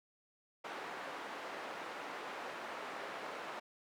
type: band-pass noise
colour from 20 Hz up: white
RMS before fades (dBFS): -45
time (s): 0.64-3.6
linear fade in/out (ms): 10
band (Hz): 360 to 1400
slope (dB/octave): 12
effects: none